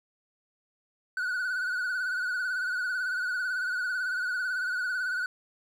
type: tone with vibrato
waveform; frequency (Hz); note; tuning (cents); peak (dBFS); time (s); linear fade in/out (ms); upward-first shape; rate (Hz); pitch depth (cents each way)
triangle; 1480; F#6; 0; -26; 1.17-5.26; 2; sine; 18; 61
effects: none